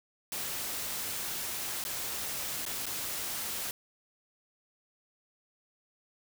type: noise with dropouts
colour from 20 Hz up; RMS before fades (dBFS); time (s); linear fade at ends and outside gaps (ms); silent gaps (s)
white; -36; 0.32-3.71; 1; 1.84-1.85 / 2.653-2.663 / 2.857-2.865
effects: none